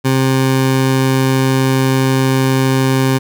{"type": "tone", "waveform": "20% pulse", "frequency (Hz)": 132.4, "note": "C3", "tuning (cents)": 21, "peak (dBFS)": -6, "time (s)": [0.04, 3.19], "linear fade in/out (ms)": 20, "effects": []}